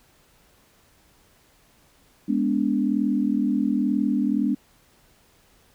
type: chord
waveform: sine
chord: G# diminished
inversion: none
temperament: equal with one note detuned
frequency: 207.7 / 246.9 / 289 Hz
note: G#3 / B3 / D4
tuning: 0 / 0 / -28 cents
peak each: -24 dBFS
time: 2.28-4.55 s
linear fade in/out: 10 ms
effects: pink hiss -59 dBFS RMS until 5.74 s